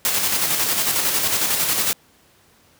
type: noise with tremolo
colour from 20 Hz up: white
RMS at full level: -19 dBFS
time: 0.05-1.93 s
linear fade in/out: 0 ms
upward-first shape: square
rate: 11 Hz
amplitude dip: 35%
effects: pink hiss -55 dBFS RMS until 2.79 s + high-pass 80 Hz 12 dB/octave